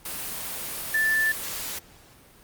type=tone in noise; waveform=sine; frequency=1760 Hz; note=A6; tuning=in tune; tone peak=-20 dBFS; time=0.94-1.32 s; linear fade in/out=5 ms; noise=white; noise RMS=-33 dBFS; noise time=0.05-1.79 s; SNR=+10 dB; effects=pink hiss -53 dBFS RMS until 2.43 s + Opus 32 kbps